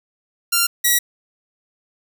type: tone pair in turn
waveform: 5% pulse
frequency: 1387 / 1926.1 Hz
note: F6 / B6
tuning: -12 / -44 cents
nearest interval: tritone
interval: 568 cents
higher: second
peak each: -3 dBFS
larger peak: neither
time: 0.52-0.67 / 0.84-0.99 s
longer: neither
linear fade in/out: 10 ms
effects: none